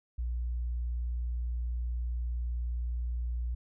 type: tone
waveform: sine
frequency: 59.7 Hz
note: A#1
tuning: 42 cents sharp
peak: -29 dBFS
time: 0.18-3.55 s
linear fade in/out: 10 ms
effects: tanh soft clip ceiling -27 dBFS